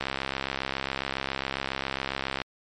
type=click train; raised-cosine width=0.3 ms; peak=-12 dBFS; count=163; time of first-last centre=0.01-2.417 s; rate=67.3 Hz; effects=MP3 48 kbps